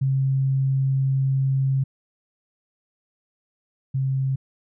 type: tone pair in turn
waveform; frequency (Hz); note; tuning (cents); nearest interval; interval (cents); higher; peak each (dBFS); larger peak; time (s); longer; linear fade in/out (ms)
sine; 134.5 / 133.73; C3 / C3; +48 / +38; unison; 10; first; -18 / -20; first; 0.01-1.84 / 3.94-4.36; first; 10
effects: none